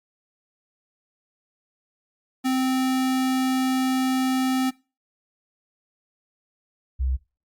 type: tone pair in turn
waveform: square / sine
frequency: 260 / 64.76 Hz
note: C4 / C2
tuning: -11 / -17 cents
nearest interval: 2 octaves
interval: 2406 cents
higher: first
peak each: -21 dBFS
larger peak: neither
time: 2.44-4.71 / 6.99-7.17 s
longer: first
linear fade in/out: 20 ms
effects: noise-tail reverb RT60 0.3 s tail -21 dB re dry + Opus 48 kbps